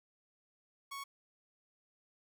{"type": "tone", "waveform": "sawtooth", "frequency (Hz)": 1108.7, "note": "C#6", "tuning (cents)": 0, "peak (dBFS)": -38, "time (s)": [0.91, 1.04], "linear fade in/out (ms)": 10, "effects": ["12-bit"]}